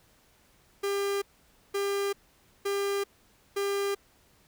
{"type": "tone bursts", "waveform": "45% pulse", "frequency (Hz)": 400, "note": "G4", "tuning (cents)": 35, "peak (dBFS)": -27, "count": 4, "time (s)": [0.83, 3.95], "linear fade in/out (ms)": 10, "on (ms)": 390, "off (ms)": 520, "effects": ["pink hiss -63 dBFS RMS until 4.47 s"]}